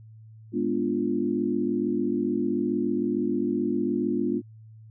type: chord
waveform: sine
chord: G# diminished seventh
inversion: none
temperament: equal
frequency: 207.7 / 246.9 / 293.7 / 349.2 Hz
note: G#3 / B3 / D4 / F4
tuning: 0 / 0 / 0 / 0 cents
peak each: -30 / -28 / -29 / -28 dBFS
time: 0.52-4.42 s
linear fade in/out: 50 ms
effects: added 110 Hz sine -45 dBFS peak until 4.9 s